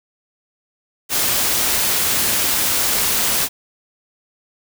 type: noise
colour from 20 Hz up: white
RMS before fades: -18 dBFS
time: 1.09-3.49 s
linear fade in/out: 50 ms
effects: none